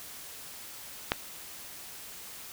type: clicks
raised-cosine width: 0.3 ms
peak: -8 / -30 dBFS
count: 2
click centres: 1.119 / 1.135 s
effects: white hiss -45 dBFS RMS until 2.52 s